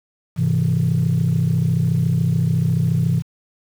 sine chord, Ab augmented, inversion none, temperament equal, 103.83 / 130.81 / 164.81 Hz, Ab2 / C3 / E3, 0 / 0 / 0 cents, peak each -21 / -18 / -17 dBFS, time 0.36-3.23 s, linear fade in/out 50 ms, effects tanh soft clip ceiling -10 dBFS + 7-bit

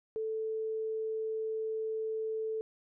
sine tone, 440 Hz, A4, in tune, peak -32 dBFS, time 0.16-2.61 s, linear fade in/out 0 ms, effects none

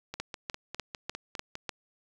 two click trains, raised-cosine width 0.2 ms, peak -20 / -16 dBFS, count 8 / 6, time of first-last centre 0.14-1.554 / 0.2-1.693 s, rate 4.95 / 3.35 Hz, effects 9-bit

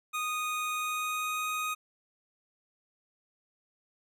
25% pulse tone with pitch glide, 1239 to 1247.6 Hz, D#6 to D#6, -8 to +4 cents, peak -27 dBFS, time 0.13-1.75 s, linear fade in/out 20 ms, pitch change +12 cents, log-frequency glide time 0.7-1.43 s, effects none

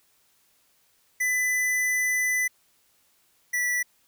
square tone pair in turn, 2000 / 1961.1 Hz, B6 / B6, +21 / -13 cents, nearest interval unison, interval 34 cents, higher first, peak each -23 / -24 dBFS, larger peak first, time 1.2-2.48 / 3.53-3.83 s, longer first, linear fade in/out 10 ms, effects white hiss -65 dBFS RMS until 4.07 s

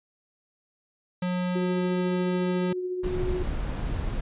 square tone, 180.3 Hz, F#3, 45 cents flat, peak -26 dBFS, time 1.22-2.73 s, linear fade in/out 5 ms
sine tone with tremolo, 364.4 Hz, F#4, 26 cents flat, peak -26 dBFS, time 1.55-3.43 s, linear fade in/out 10 ms, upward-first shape triangle, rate 14 Hz, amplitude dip 40%
brown noise, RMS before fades -29 dBFS, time 3.03-4.21 s, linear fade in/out 10 ms
effects resampled to 8000 Hz

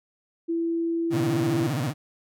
sine tone, 333.6 Hz, E4, 21 cents sharp, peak -23 dBFS, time 0.48-1.68 s, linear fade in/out 20 ms
30% pulse tone with vibrato, 135.7 Hz, C#3, 36 cents flat, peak -22 dBFS, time 1.1-1.94 s, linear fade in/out 50 ms, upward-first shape sine, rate 15 Hz, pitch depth 270 cents each way
effects none

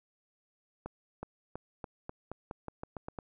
accelerating click train, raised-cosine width 1 ms, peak -25 dBFS, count 12, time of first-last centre 0.86-3.188 s, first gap 370 ms, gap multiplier 0.88, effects none

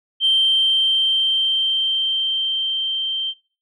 sine tone with level ramp, 3136 Hz, G7, in tune, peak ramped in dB -12 to -21 dBFS, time 0.2-3.34 s, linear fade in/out 50 ms, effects noise-tail reverb RT60 0.4 s tail -22 dB re dry + tanh soft clip ceiling -8 dBFS

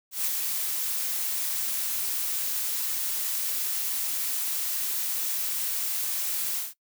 blue noise with ADSR envelope, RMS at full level -26 dBFS, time 0.11-6.74 s, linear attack 140 ms, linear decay 45 ms, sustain -3 dB, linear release 170 ms, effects noise-tail reverb RT60 0.1 s tail -19 dB re dry

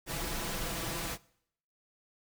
pink noise with comb filter, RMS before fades -36 dBFS, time 0.06-1.18 s, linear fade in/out 50 ms, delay 6 ms, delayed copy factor +0.55, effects noise-tail reverb RT60 0.7 s tail -22 dB re dry

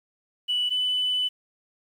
sine tone pair in turn, 2960 / 2996 Hz, F#7 / F#7, 0 / +21 cents, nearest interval unison, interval 21 cents, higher second, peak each -21 dBFS, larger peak neither, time 0.48-0.7 / 0.7-1.29 s, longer second, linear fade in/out 20 ms, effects tanh soft clip ceiling -18 dBFS + 9-bit

